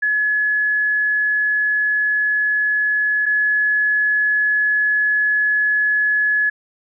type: tone pair in turn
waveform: sine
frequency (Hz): 1700 / 1700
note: G#6 / G#6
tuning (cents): +40 / +40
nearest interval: unison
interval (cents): 0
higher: neither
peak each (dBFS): -15 / -14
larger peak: second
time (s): 0.02-3.26 / 3.26-6.5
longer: neither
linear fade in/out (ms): 10
effects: none